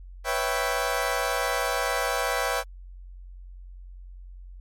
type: chord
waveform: 20% pulse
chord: C# half-diminished seventh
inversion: third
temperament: equal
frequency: 493.9 / 554.4 / 659.3 / 784 Hz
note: B4 / C#5 / E5 / G5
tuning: 0 / 0 / 0 / 0 cents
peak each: -25 dBFS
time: 0.24-2.64 s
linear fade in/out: 50 ms
effects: added 45 Hz sine -40 dBFS peak until 4.6 s + MP3 64 kbps